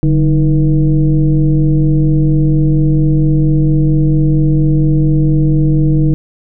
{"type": "tone with frequency modulation", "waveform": "sine", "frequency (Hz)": 146.83, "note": "D3", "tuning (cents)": 0, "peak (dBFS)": -7, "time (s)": [0.03, 6.14], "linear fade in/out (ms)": 0, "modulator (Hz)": 169, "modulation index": 0.98, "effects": []}